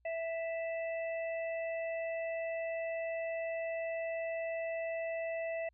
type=harmonic tone; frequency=659.3 Hz; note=E5; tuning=in tune; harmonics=1 / 3 / 4; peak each=-35 / -45 / -47 dBFS; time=0.05-5.69 s; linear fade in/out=5 ms; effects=added 60 Hz sine -69 dBFS peak until 5.73 s